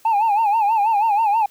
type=tone with vibrato; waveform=sine; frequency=858 Hz; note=A5; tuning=44 cents flat; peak=-12 dBFS; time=0.05-1.46 s; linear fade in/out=5 ms; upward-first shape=sine; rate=6.2 Hz; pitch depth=120 cents each way; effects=tanh soft clip ceiling -13 dBFS + white hiss -53 dBFS RMS until 1.5 s